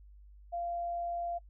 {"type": "tone", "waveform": "sine", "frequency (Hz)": 691, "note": "F5", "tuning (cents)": -19, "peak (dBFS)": -33, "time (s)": [0.52, 1.39], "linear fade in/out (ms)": 20, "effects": ["noise-tail reverb RT60 0.1 s tail -25 dB re dry", "added 50 Hz sine -52 dBFS peak until 1.49 s"]}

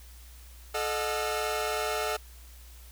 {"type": "tone cluster", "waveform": "sawtooth", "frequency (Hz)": [433.4, 612, 726, 1343], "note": ["A4", "D#5", "F#5", "E6"], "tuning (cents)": [-26, -29, -33, 32], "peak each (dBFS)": [-29, -30, -31, -32], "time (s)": [0.74, 2.17], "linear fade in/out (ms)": 10, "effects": ["added 60 Hz sine -47 dBFS peak until 2.91 s", "white hiss -55 dBFS RMS until 2.91 s"]}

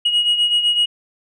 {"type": "beating tone pair", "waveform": "sine", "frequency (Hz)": [2893, 2900.9], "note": ["F#7", "F#7"], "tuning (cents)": [-40, -35], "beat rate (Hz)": 7.9, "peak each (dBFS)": [-13, -19], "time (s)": [0.05, 0.86], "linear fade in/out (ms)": 10, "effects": ["tanh soft clip ceiling -11 dBFS"]}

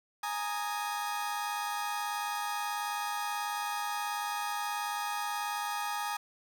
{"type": "chord", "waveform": "35% pulse", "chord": "Ab suspended second", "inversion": "none", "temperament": "equal with one note detuned", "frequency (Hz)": [830.6, 929.1, 1244.5], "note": ["Ab5", "Bb5", "Eb6"], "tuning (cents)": [0, -6, 0], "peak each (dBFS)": [-34, -37, -36], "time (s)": [0.23, 6.17], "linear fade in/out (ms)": 5, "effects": []}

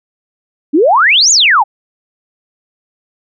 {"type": "exponential two-way sweep", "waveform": "sine", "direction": "up then down", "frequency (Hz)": [268.3, 7240, 750], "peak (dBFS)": -5, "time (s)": [0.73, 1.64], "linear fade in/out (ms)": 20, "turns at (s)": 1.31, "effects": []}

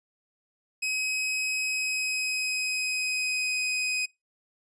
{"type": "tone with pitch glide", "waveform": "sawtooth", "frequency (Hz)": [2540, 2508], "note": ["D#7", "D#7"], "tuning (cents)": [35, 13], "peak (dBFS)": -23, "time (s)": [0.82, 4.06], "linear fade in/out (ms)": 10, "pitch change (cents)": -22, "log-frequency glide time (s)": [1.63, 3.58], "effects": ["noise-tail reverb RT60 0.2 s tail -22 dB re dry", "resampled to 22050 Hz"]}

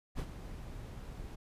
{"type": "noise with ADSR envelope", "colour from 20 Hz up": "brown", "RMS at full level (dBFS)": -35, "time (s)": [0.15, 1.36], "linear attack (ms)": 41, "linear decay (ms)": 63, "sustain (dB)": -10, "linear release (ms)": 14, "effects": ["resampled to 32000 Hz"]}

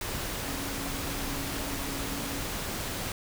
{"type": "tone in noise", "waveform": "sine", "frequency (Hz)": 277.6, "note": "C#4", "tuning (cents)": 3, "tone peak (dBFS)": -39, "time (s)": [0.45, 2.4], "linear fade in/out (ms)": 2, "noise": "pink", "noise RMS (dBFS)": -34, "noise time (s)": [0.01, 3.12], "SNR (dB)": -8, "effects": []}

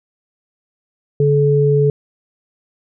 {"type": "tone pair together", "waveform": "sine", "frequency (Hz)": [143.56, 430.2], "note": ["D3", "A4"], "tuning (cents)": [-39, -39], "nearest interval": "octave + perfect fifth", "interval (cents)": 1900, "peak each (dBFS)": -13, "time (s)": [1.2, 1.9], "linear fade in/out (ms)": 2, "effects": []}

